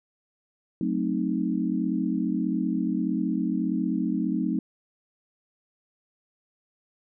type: chord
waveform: sine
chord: F# diminished seventh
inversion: none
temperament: equal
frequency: 185 / 220 / 261.6 / 311.1 Hz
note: F#3 / A3 / C4 / Eb4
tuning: 0 / 0 / 0 / 0 cents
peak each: -29 dBFS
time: 0.81-4.59 s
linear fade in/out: 2 ms
effects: none